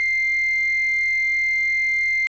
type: tone with quantisation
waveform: sine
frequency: 2099 Hz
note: C7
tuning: 5 cents sharp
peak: -18 dBFS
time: 0-2.27 s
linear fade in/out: 0 ms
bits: 5
effects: resampled to 16000 Hz